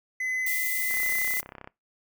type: tone with tremolo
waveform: triangle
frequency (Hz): 2027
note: B6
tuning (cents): +45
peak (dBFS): -24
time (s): 0.2-1.4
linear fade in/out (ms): 5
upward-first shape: sine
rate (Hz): 1.4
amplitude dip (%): 35
type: noise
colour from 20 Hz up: violet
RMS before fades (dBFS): -30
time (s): 0.46-1.41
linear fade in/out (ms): 5
type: click train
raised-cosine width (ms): 0.5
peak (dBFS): -26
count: 26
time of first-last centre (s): 0.91-1.675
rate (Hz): 32.7
effects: noise-tail reverb RT60 0.2 s tail -22 dB re dry